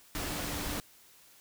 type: tone in noise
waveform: sine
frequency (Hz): 293.7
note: D4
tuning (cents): 0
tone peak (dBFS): -44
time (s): 0.15-0.8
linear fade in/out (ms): 0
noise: pink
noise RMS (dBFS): -36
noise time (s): 0.15-0.8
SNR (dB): -11
effects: white hiss -59 dBFS RMS until 1.4 s